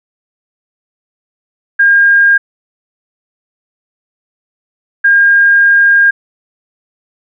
sine tone pair in turn, 1614 / 1614 Hz, G#6 / G#6, -50 / -50 cents, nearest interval unison, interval 0 cents, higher neither, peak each -4 dBFS, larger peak neither, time 1.79-2.38 / 5.04-6.11 s, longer second, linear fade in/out 10 ms, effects none

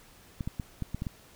clicks, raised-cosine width 5 ms, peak -20 dBFS, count 7, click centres 0.408 / 0.475 / 0.598 / 0.823 / 0.946 / 1.021 / 1.068 s, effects pink hiss -56 dBFS RMS until 1.35 s

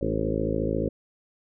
harmonic tone with a mistuned harmonic, 54.2 Hz, A1, 25 cents flat, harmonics 1 / 2 / 3 / 4 / 5 / 6 / 7 / 8 / 9 / 10, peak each -33 / -33 / -33 / -33 / -33 / -33 / -33 / -33 / -33 / -33 dBFS, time 0.01-0.89 s, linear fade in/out 5 ms, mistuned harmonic 5, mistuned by +35 cents, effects none

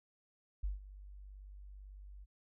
sine tone with ADSR envelope, 49 Hz, G1, in tune, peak -32 dBFS, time 0.63-2.26 s, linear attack 11 ms, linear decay 150 ms, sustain -17 dB, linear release 30 ms, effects none

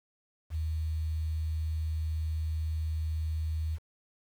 sine tone with quantisation, 79 Hz, D#2, 27 cents sharp, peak -29 dBFS, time 0.5-3.79 s, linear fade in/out 50 ms, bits 9, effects none

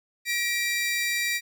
sawtooth tone pair together, 1914.1 / 2349 Hz, A#6 / D7, +45 / 0 cents, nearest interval major third, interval 355 cents, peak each -24 dBFS, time 0.25-1.41 s, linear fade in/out 50 ms, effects none

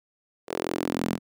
sawtooth tone with high-pass filter sweep, 43.12 Hz, F1, 21 cents flat, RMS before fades -29 dBFS, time 0.47-1.19 s, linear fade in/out 50 ms, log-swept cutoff 440 to 200 Hz, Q 2.6, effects none

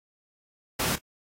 pink noise with echo, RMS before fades -26 dBFS, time 0.79-0.96 s, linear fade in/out 10 ms, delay 27 ms, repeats 1, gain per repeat -14 dB, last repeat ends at 0.987 s, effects high-pass 80 Hz 12 dB/octave + AAC 48 kbps

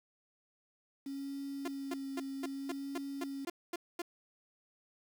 sine tone with vibrato, 274.3 Hz, C#4, 18 cents flat, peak -38 dBFS, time 1.06-3.45 s, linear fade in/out 5 ms, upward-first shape sine, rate 0.64 Hz, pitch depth 18 cents each way
sawtooth tone bursts, 346.9 Hz, F4, 12 cents flat, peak -32 dBFS, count 10, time 1.65-4.02 s, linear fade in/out 5 ms, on 30 ms, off 230 ms
effects 9-bit

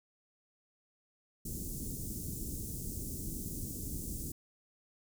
pink band-stop noise, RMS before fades -40 dBFS, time 1.45-4.32 s, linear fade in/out 5 ms, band 330 to 7000 Hz, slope 24 dB/octave, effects none

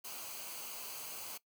white noise with comb filter, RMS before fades -45 dBFS, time 0.04-1.38 s, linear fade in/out 10 ms, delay 0.55 ms, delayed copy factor -0.6, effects noise-tail reverb RT60 0.1 s tail -19 dB re dry

